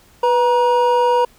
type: tone pair together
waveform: triangle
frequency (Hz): 492.7 / 949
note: B4 / A#5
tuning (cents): -4 / +31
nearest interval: major seventh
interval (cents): 1135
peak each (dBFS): -13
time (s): 0.23-1.25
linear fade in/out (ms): 5
effects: pink hiss -51 dBFS RMS until 1.38 s